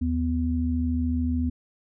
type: tone pair together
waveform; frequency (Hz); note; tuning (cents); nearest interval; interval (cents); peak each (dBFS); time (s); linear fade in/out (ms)
sine; 78.3 / 248.6; D#2 / B3; +11 / +12; octave + minor sixth; 2001; -25; 0.01-1.5; 10
effects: none